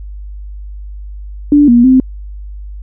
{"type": "tone with pitch steps", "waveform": "sine", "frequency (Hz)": [291.4, 238.9, 259.3], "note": ["D4", "A#3", "C4"], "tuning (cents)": [-13, 43, -15], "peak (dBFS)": -3, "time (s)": [1.52, 2], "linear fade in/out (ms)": 2, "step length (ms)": 160, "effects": ["added 50 Hz sine -24 dBFS peak until 2.82 s"]}